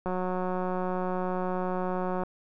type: click train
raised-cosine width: 1 ms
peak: -18 dBFS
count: 399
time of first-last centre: 0.06-2.235 s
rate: 183 Hz
effects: none